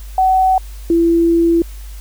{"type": "tone pair in turn", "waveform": "sine", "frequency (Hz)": [754, 335.9], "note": ["F#5", "E4"], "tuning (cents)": [32, 33], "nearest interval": "octave + major second", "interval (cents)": 1399, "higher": "first", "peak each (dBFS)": -9, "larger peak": "neither", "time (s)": [[0.18, 0.58], [0.9, 1.62]], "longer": "second", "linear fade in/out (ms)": 2, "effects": ["added 50 Hz sine -28 dBFS peak until 2 s", "white hiss -43 dBFS RMS until 2 s"]}